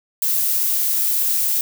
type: noise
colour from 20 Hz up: violet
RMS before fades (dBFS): -19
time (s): 0.22-1.61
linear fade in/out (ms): 2
effects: none